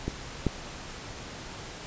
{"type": "clicks", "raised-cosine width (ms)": 3, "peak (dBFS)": [-16, -11], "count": 2, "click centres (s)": [0.08, 0.467], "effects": ["pink hiss -41 dBFS RMS until 1.86 s", "resampled to 16000 Hz"]}